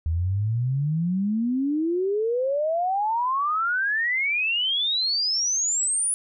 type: exponential sweep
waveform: sine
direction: up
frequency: 78.1 to 10000 Hz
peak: -21 dBFS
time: 0.06-6.14 s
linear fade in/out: 0 ms
effects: none